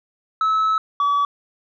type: tone pair in turn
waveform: sine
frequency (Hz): 1299 / 1142.7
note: E6 / D6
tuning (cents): -26 / -48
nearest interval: major second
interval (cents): 222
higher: first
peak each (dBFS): -13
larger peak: neither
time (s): 0.41-0.78 / 1-1.25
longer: first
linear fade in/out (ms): 2
effects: tanh soft clip ceiling -15 dBFS